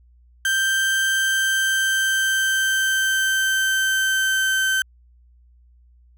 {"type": "tone with pitch glide", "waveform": "35% pulse", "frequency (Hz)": [1568, 1545.5], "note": ["G6", "G6"], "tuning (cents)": [0, -25], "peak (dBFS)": -16, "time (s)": [0.45, 4.82], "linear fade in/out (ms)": 2, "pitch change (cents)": -25, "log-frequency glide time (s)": [1.07, 4.69], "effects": ["added 60 Hz sine -50 dBFS peak until 6.17 s"]}